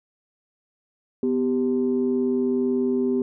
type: tone pair together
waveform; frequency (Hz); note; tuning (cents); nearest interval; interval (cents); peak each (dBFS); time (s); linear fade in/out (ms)
sine; 250.2 / 392; B3 / G4; +23 / 0; minor sixth; 777; -21 / -22; 1.23-3.22; 2
effects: tanh soft clip ceiling -13 dBFS